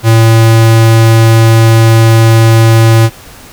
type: tone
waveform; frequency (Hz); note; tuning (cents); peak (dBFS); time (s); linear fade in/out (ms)
square; 113.1; A2; +48; -3; 0.03-3.1; 50
effects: pink hiss -33 dBFS RMS until 3.52 s